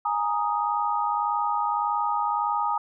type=chord; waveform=sine; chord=Ab suspended second; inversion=none; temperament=equal; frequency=830.6 / 932.3 / 1244.5 Hz; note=Ab5 / Bb5 / Eb6; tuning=0 / 0 / 0 cents; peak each=-27 dBFS; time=0.05-2.78 s; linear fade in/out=5 ms; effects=none